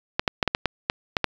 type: clicks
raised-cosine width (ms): 0.3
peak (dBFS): -4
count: 9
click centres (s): 0.195 / 0.278 / 0.428 / 0.477 / 0.549 / 0.657 / 0.899 / 1.168 / 1.243
effects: resampled to 16000 Hz + 7-bit